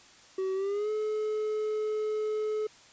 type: tone with pitch glide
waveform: triangle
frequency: 380 to 429 Hz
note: F#4 to A4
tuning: +46 to -44 cents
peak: -26 dBFS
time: 0.38-2.67 s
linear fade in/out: 5 ms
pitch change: +210 cents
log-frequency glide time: 0.54-0.9 s
effects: white hiss -55 dBFS RMS until 2.92 s + resampled to 16000 Hz